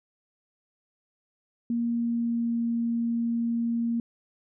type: tone with pitch glide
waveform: sine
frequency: 234.9 to 233.1 Hz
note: A#3 to A#3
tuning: +13 to 0 cents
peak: -24 dBFS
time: 1.7-4 s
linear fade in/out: 2 ms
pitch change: -13 cents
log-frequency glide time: 1.89-2.62 s
effects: none